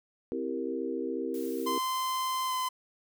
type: chord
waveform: sine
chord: C dominant seventh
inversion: none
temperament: equal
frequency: 261.6 / 329.6 / 392 / 466.2 Hz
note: C4 / E4 / G4 / Bb4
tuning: 0 / 0 / 0 / 0 cents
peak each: -36 dBFS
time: 0.32-1.78 s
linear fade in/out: 0 ms
type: noise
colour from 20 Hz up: blue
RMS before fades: -48 dBFS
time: 1.34-2.68 s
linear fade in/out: 2 ms
type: tone with pitch glide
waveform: 45% pulse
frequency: 1036 to 1024.1 Hz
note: C6 to C6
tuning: -17 to -37 cents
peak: -29 dBFS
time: 1.66-2.69 s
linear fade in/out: 10 ms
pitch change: -20 cents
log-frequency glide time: 2.47-2.52 s
effects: none